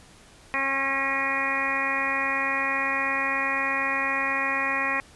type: harmonic tone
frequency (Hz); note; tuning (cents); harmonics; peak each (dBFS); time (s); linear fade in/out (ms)
271.8; C#4; -34; 1 / 2 / 3 / 4 / 5 / 6 / 7 / 8 / 9; -37 / -36 / -35 / -30 / -37 / -37 / -27 / -34 / -30; 0.54-5; 0
effects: pink hiss -52 dBFS RMS until 5.15 s + resampled to 24000 Hz